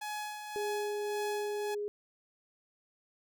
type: tone with tremolo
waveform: sawtooth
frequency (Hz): 843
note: G#5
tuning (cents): +26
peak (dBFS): -32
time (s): 0.01-1.75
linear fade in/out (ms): 10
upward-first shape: sine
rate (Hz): 1.8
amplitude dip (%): 50
type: tone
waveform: sine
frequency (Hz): 413.6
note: G#4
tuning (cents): -7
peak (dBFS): -33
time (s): 0.56-1.88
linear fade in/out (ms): 0
effects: none